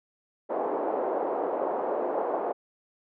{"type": "band-pass noise", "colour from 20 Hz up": "white", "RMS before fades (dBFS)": -29, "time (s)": [0.49, 2.53], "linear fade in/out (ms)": 20, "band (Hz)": [340, 780], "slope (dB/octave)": 24, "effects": []}